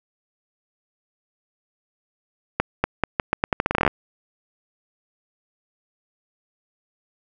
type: accelerating click train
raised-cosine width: 0.5 ms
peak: -3 dBFS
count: 17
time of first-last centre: 2.6-3.878 s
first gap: 240 ms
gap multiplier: 0.82
effects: none